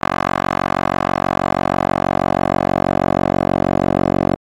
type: tone with band-pass filter sweep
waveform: 10% pulse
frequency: 46.22 Hz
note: F#1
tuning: 1 cent flat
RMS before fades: -17 dBFS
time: 0.01-4.36 s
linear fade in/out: 20 ms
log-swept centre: 1100 to 500 Hz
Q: 1.4
effects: AAC 48 kbps